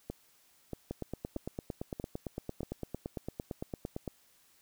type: two click trains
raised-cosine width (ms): 2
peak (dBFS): -23 / -24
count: 29 / 5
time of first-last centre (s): 0.91-4.077 / 0.1-2.632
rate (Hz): 8.84 / 1.58
effects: white hiss -66 dBFS RMS until 4.61 s